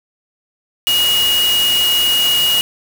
sine tone in noise, 2883 Hz, F#7, 46 cents flat, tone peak -12 dBFS, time 0.87-2.61 s, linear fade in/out 0 ms, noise white, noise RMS -21 dBFS, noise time 0.87-2.61 s, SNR +6 dB, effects none

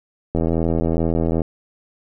click train, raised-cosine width 2 ms, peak -7 dBFS, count 89, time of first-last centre 0.35-1.418 s, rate 82.4 Hz, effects none

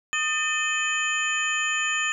sine tone cluster, 1237 / 1799 / 2528 / 3079 / 6990 Hz, D#6 / A6 / D#7 / G7 / A8, -10 / +38 / +27 / -32 / -12 cents, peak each -31 / -27 / -27 / -32 / -32 dBFS, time 0.13-2.12 s, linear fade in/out 0 ms, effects none

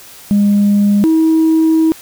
sine tone pair in turn, 203.8 / 320.6 Hz, G#3 / E4, -32 / -48 cents, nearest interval minor sixth, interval 784 cents, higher second, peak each -6 dBFS, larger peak neither, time 0.31-1.04 / 1.04-1.92 s, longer second, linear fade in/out 0 ms, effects tanh soft clip ceiling -5 dBFS + white hiss -37 dBFS RMS until 2.01 s

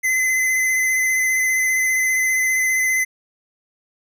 square tone with vibrato, 2041 Hz, C7, 44 cents flat, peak -17 dBFS, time 0.03-3.05 s, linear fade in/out 20 ms, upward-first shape sine, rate 15 Hz, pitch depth 20 cents each way, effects none

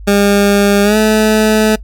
20% pulse tone with pitch glide, 201.9 to 216.4 Hz, G#3 to A3, -49 to -29 cents, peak -3 dBFS, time 0.07-1.76 s, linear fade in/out 10 ms, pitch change +120 cents, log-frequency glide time 0.83-0.97 s, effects noise-tail reverb RT60 0.1 s tail -22 dB re dry + added 50 Hz sine -27 dBFS peak until 1.83 s

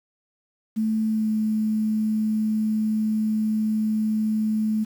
sine tone with pitch glide, 219.2 to 216.7 Hz, A3 to A3, -6 to -26 cents, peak -20 dBFS, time 0.76-4.85 s, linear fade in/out 20 ms, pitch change -20 cents, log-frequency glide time 1.09-1.3 s, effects 8-bit

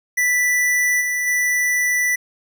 square tone with level steps, 1975.5 Hz, B6, in tune, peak -16 / -20 / -17 dBFS, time 0.17-2.16 s, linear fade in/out 10 ms, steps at 1 / 1.26 s, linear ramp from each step 20 ms, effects 9-bit

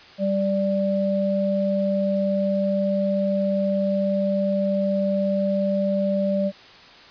sine tone pair together, 196 / 587.3 Hz, G3 / D5, 0 / 0 cents, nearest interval octave + perfect fifth, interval 1900 cents, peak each -22 dBFS, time 0.18-6.52 s, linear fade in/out 50 ms, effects white hiss -46 dBFS RMS until 7.1 s + resampled to 11025 Hz

